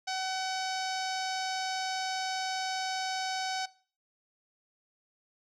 sawtooth tone with low-pass filter, 755 Hz, F#5, 35 cents sharp, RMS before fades -34 dBFS, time 0.07-3.66 s, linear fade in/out 10 ms, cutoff 5400 Hz, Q 3.1, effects noise-tail reverb RT60 0.4 s tail -19 dB re dry

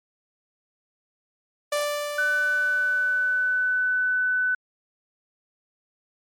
sawtooth tone with exponential decay, 587.3 Hz, D5, in tune, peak -18 dBFS, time 1.72-4.16 s, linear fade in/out 5 ms, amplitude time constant 530 ms
sine tone, 1500 Hz, F#6, 23 cents sharp, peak -20 dBFS, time 2.18-4.55 s, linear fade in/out 5 ms
effects MP3 64 kbps

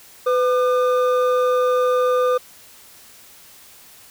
triangle tone pair together, 501.9 / 1207 Hz, B4 / D6, +28 / +47 cents, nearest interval octave + minor third, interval 1519 cents, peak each -14 / -20 dBFS, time 0.26-2.38 s, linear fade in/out 10 ms, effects white hiss -46 dBFS RMS until 4.1 s

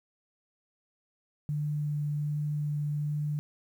sine tone with vibrato, 148.2 Hz, D3, 16 cents sharp, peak -28 dBFS, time 1.49-3.39 s, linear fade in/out 0 ms, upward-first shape sine, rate 1.3 Hz, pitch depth 9 cents each way, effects 10-bit

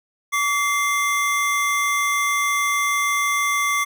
square tone pair together, 1146.5 / 2093 Hz, D6 / C7, -42 / 0 cents, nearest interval minor seventh, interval 1042 cents, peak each -22 dBFS, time 0.32-3.85 s, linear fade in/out 20 ms, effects none

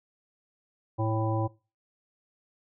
harmonic tone with a mistuned harmonic, 110.2 Hz, A2, 3 cents sharp, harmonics 1 / 3 / 5 / 7 / 9, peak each -27 / -32 / -34 / -35 / -37 dBFS, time 0.98-1.48 s, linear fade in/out 20 ms, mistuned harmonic 7, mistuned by +25 cents, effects noise-tail reverb RT60 0.3 s tail -20 dB re dry

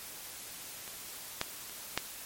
clicks, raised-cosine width 0.2 ms, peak -26 / -12 / -30 / -11 dBFS, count 4, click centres 0.878 / 1.414 / 1.696 / 1.976 s, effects white hiss -45 dBFS RMS until 2.25 s + MP3 64 kbps

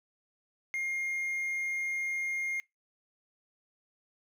triangle tone, 2127 Hz, C7, 28 cents sharp, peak -29 dBFS, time 0.74-2.6 s, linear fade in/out 0 ms, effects noise-tail reverb RT60 0.2 s tail -25 dB re dry

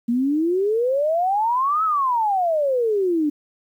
sine exponential two-way sweep, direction up then down, 229.7 to 1318.5 to 286.9 Hz, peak -17 dBFS, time 0.08-3.3 s, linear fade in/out 10 ms, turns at 1.84 s, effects 9-bit

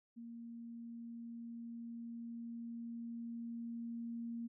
sine tone with level ramp, 233.1 Hz, A#3, in tune, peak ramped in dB -47 to -40 dBFS, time 0.16-4.48 s, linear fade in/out 20 ms, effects none

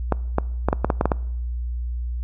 clicks, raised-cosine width 1 ms, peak -4 dBFS, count 9, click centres 0.123 / 0.384 / 0.686 / 0.729 / 0.846 / 0.902 / 1.011 / 1.056 / 1.118 s, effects noise-tail reverb RT60 0.8 s tail -23 dB re dry + added 60 Hz sine -24 dBFS peak until 2.23 s

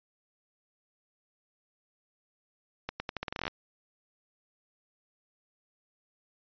accelerating click train, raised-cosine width 0.3 ms, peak -17 dBFS, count 14, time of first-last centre 2.89-3.48 s, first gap 110 ms, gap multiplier 0.83, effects resampled to 11025 Hz

